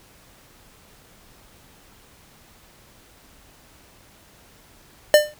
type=tone with exponential decay; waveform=square; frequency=599 Hz; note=D5; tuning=34 cents sharp; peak=-7 dBFS; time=5.14-5.34 s; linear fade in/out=1 ms; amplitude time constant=42 ms; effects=pink hiss -52 dBFS RMS until 5.39 s